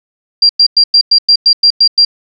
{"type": "tone bursts", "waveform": "sine", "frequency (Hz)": 4750, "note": "D8", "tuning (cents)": 19, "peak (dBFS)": -3, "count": 10, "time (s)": [0.42, 2.05], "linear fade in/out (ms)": 5, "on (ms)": 73, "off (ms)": 100, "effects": []}